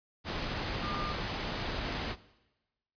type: tone in noise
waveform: sine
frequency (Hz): 1204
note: D6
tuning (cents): +43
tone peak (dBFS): -37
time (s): 0.81-1.15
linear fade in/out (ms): 50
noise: pink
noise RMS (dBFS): -35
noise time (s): 0.24-2.16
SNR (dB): -5
effects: noise-tail reverb RT60 1.0 s tail -18 dB re dry + resampled to 11025 Hz